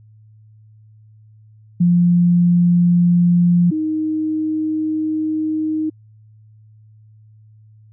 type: tone pair in turn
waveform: sine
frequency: 174.7 / 311.8 Hz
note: F3 / D#4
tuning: +1 / +4 cents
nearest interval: minor seventh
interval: 1003 cents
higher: second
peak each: -10 / -17 dBFS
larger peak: first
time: 1.8-3.71 / 3.71-5.9 s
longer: second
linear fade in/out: 10 ms
effects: added 108 Hz sine -44 dBFS peak until 7.92 s